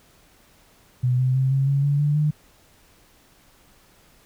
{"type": "tone with pitch steps", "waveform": "sine", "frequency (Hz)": [125.2, 128.57, 132.03, 135.59, 139.24, 142.99, 146.84, 150.79], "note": ["B2", "C3", "C3", "C#3", "C#3", "D3", "D3", "D3"], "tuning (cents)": [24, -30, 16, -38, 8, -46, 0, 46], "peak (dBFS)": -17, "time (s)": [1.03, 2.31], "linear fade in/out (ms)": 10, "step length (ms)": 160, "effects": ["pink hiss -56 dBFS RMS until 4.25 s"]}